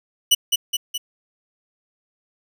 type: tone with echo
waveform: sawtooth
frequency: 2953 Hz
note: F#7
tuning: 4 cents flat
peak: -8 dBFS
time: 0.31-0.35 s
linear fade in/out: 10 ms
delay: 210 ms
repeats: 3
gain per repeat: -4 dB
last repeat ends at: 0.98 s
effects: none